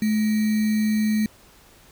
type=tone with sample-and-hold; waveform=sine; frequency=215 Hz; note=A3; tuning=40 cents flat; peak=-18 dBFS; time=0.02-1.26 s; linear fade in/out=2 ms; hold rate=2100 Hz; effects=pink hiss -52 dBFS RMS until 1.91 s